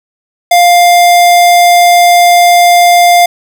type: tone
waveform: square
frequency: 701 Hz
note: F5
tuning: 6 cents sharp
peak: -3 dBFS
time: 0.51-3.26 s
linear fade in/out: 5 ms
effects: none